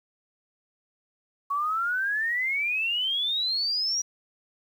sine exponential sweep, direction up, 1108.7 to 5810 Hz, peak -24 dBFS, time 1.5-4.02 s, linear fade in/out 10 ms, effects 9-bit

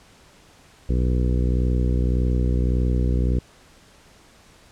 harmonic tone, 61.74 Hz, B1, in tune, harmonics 1 / 2 / 3 / 4 / 5 / 6 / 7 / 8, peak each -19 / -25 / -29 / -31 / -33 / -35 / -36 / -37 dBFS, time 0.89-3.39 s, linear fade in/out 5 ms, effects pink hiss -52 dBFS RMS until 4.71 s + low-pass 9000 Hz 12 dB/octave

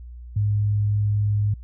sine tone, 103.83 Hz, G#2, in tune, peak -18 dBFS, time 0.36-1.54 s, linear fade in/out 5 ms, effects added 60 Hz sine -36 dBFS peak until 1.63 s

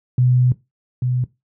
sine tone pair in turn, 125.4 / 125.4 Hz, B2 / B2, +27 / +27 cents, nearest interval unison, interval 0 cents, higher neither, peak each -11 / -16 dBFS, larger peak first, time 0.18-0.52 / 1.02-1.24 s, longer first, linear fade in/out 2 ms, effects noise-tail reverb RT60 0.2 s tail -17 dB re dry + high-pass 80 Hz 12 dB/octave

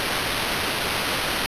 violet noise with sample-and-hold, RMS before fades -25 dBFS, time 0-1.46 s, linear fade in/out 0 ms, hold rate 7350 Hz, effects resampled to 32000 Hz

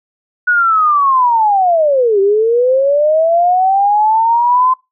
sine linear two-way sweep, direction down then up, 1475 to 385.4 to 1035 Hz, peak -8 dBFS, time 0.47-4.74 s, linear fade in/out 10 ms, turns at 2.2 s, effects noise-tail reverb RT60 0.2 s tail -22 dB re dry

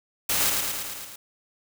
white noise with echo, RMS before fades -24 dBFS, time 0.29-0.5 s, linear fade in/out 5 ms, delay 110 ms, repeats 6, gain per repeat -3 dB, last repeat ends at 1.16 s, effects none

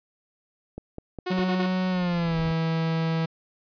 click train, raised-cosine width 2 ms, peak -22 dBFS, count 4, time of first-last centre 0.78-1.391 s, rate 4.91 Hz
sawtooth tone bursts, 364 Hz, F#4, 28 cents flat, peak -23 dBFS, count 4, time 1.26-1.666 s, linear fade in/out 10 ms, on 76 ms, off 34 ms
45% pulse tone with pitch glide, 185 to 162.92 Hz, F#3 to E3, 0 to -20 cents, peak -23 dBFS, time 1.3-3.26 s, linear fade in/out 10 ms, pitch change -220 cents, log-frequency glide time 1.9-2.37 s
brown noise with exponential growth, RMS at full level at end -35 dBFS, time 1.41-2.52 s, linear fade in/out 5 ms, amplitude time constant 240 ms
effects resampled to 11025 Hz

